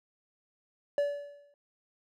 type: tone with exponential decay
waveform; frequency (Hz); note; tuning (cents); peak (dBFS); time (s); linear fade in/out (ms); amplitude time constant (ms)
triangle; 575; D5; -37; -21; 0.98-1.54; 1; 120
effects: none